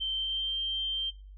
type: tone with pitch glide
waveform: sine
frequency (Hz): 3118 to 3149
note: G7 to G7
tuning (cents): -10 to +7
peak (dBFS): -29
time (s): 0-1.11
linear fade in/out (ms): 20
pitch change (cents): +17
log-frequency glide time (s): 0.16-0.45
effects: noise-tail reverb RT60 0.4 s tail -20 dB re dry + added 49 Hz sine -45 dBFS peak until 1.37 s